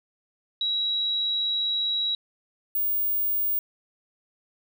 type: tone pair in turn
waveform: sine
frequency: 3875 / 15500 Hz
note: B7 / B9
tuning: -34 / -34 cents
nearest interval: 2 octaves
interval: 2400 cents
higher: second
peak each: -23 / -22 dBFS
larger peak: second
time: 0.61-2.15 / 2.75-3.59 s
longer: first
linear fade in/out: 2 ms
effects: none

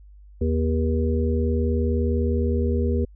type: harmonic tone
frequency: 79.6 Hz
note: D#2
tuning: 40 cents sharp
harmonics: 1 / 3 / 5 / 6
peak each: -21 / -26 / -28 / -29 dBFS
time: 0.41-3.05 s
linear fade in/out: 5 ms
effects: added 50 Hz sine -44 dBFS peak until 3.15 s

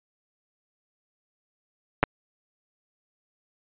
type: clicks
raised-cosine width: 0.5 ms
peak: -4 dBFS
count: 2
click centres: 2.03 / 2.037 s
effects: resampled to 8000 Hz

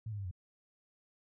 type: tone with pitch steps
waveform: sine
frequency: 110.5 / 103.5 / 98.7 / 89.8 Hz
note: A2 / G#2 / G2 / F2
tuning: +8 / -5 / +12 / +49 cents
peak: -37 dBFS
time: 0.06-0.312 s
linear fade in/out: 5 ms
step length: 63 ms
effects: none

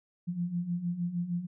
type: beating tone pair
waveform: sine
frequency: 170.2 / 176.7 Hz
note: F3 / F3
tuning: -44 / +21 cents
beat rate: 6.5 Hz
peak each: -36 / -31 dBFS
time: 0.27-1.47 s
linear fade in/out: 20 ms
effects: none

